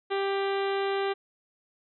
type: harmonic tone with a mistuned harmonic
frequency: 393.5 Hz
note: G4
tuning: 7 cents sharp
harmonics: 1 / 2 / 3 / 4 / 5 / 6 / 7 / 8 / 9 / 10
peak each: -27 / -33 / -37 / -39 / -41 / -43 / -44 / -45 / -46 / -47 dBFS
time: 0.1-1.14 s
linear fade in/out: 20 ms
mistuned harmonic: 7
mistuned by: +25 cents
effects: none